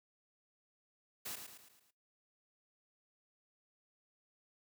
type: noise with echo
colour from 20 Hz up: white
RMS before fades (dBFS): -43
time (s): 1.25-1.36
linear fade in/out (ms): 10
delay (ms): 110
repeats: 5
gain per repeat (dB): -6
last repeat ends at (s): 1.91
effects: noise-tail reverb RT60 0.2 s tail -18 dB re dry + high-pass 80 Hz 12 dB/octave